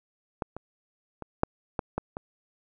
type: clicks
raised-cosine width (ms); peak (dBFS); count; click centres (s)
1; -15 / -23 / -23 / -7 / -13 / -14 / -20; 7; 0.422 / 0.566 / 1.223 / 1.434 / 1.792 / 1.98 / 2.169
effects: none